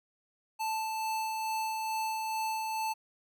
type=tone with tremolo; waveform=square; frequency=880 Hz; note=A5; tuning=in tune; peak=-31 dBFS; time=0.59-2.94 s; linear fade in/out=20 ms; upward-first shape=sine; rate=2.3 Hz; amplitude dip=25%; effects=none